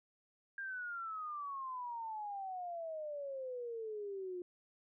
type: exponential sweep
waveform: sine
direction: down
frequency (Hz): 1612 to 352.4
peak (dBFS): -40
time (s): 0.58-4.42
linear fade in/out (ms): 2
effects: none